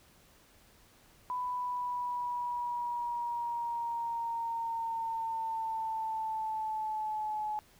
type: linear sweep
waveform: sine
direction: down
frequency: 997 to 849 Hz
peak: -32 dBFS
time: 1.3-7.59 s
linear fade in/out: 0 ms
effects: pink hiss -62 dBFS RMS until 7.79 s